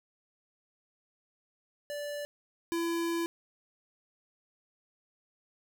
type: tone pair in turn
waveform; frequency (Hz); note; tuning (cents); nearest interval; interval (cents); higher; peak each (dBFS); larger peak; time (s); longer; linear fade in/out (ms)
square; 583 / 336.5; D5 / E4; -13 / +36; minor seventh; 951; first; -36 / -30; second; 1.9-2.25 / 2.72-3.26; second; 0
effects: none